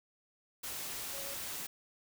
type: tone in noise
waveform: sine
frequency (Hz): 554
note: C#5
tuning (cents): -1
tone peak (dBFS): -48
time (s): 1.13-1.35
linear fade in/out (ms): 10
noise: white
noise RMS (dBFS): -41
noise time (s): 0.63-1.67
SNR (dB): -10
effects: none